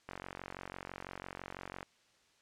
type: click train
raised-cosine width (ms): 0.5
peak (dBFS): -27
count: 81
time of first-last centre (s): 0.09-1.829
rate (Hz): 46
effects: white hiss -69 dBFS RMS until 2.41 s + low-pass 6000 Hz 12 dB/octave